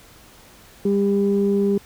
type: tone pair together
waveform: sine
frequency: 200 / 400 Hz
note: G3 / G4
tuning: +35 / +35 cents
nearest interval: octave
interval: 1200 cents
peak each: -18 dBFS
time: 0.85-1.78 s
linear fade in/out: 5 ms
effects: tanh soft clip ceiling -9 dBFS + pink hiss -48 dBFS RMS until 1.85 s